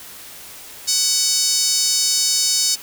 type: tone with high-pass filter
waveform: 5% pulse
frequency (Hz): 750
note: F#5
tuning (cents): +23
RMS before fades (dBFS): -18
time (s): 0.87-2.76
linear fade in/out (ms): 20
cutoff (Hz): 5000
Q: 2.2
effects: white hiss -38 dBFS RMS until 2.82 s